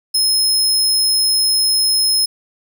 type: tone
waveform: sawtooth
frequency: 5160 Hz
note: E8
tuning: 38 cents flat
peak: -10 dBFS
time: 0.14-2.26 s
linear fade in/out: 10 ms
effects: none